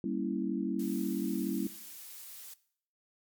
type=chord; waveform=sine; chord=G diminished seventh; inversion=none; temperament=equal; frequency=196 / 233.1 / 277.2 / 329.6 Hz; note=G3 / Bb3 / Db4 / Fb4; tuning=0 / 0 / 0 / 0 cents; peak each=-36 dBFS; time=0.04-1.67 s; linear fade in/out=2 ms
type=noise; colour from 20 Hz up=blue; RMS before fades=-47 dBFS; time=0.79-2.54 s; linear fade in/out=5 ms
effects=noise-tail reverb RT60 0.6 s tail -18 dB re dry + MP3 96 kbps